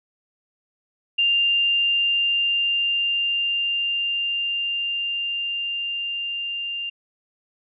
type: tone with level ramp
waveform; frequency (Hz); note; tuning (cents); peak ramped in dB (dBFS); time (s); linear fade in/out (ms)
sine; 2794; F7; 0; -16 to -26; 1.18-6.9; 10
effects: none